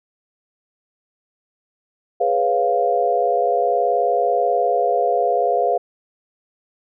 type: chord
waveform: sine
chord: C# dominant seventh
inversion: second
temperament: equal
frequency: 415.3 / 493.9 / 554.4 / 698.5 Hz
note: G#4 / B4 / C#5 / E#5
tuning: 0 / 0 / 0 / 0 cents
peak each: -23 / -21 / -24 / -18 dBFS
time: 2.2-5.78 s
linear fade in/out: 10 ms
effects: none